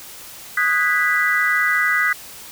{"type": "chord", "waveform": "sine", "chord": "G# minor seventh", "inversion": "second", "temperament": "equal with one note detuned", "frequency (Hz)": [1244.5, 1480, 1639.3, 1975.5], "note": ["D#6", "F#6", "G#6", "B6"], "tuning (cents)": [0, 0, -23, 0], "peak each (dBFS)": [-23, -22, -22, -18], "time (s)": [0.57, 2.13], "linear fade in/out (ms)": 5, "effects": ["white hiss -38 dBFS RMS until 2.51 s"]}